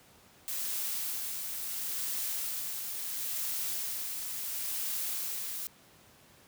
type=noise with tremolo; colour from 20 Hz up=blue; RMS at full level=-34 dBFS; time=0.48-5.67 s; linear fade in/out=0 ms; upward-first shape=sine; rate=0.73 Hz; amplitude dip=35%; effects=pink hiss -59 dBFS RMS until 6.47 s + high-pass 80 Hz 12 dB/octave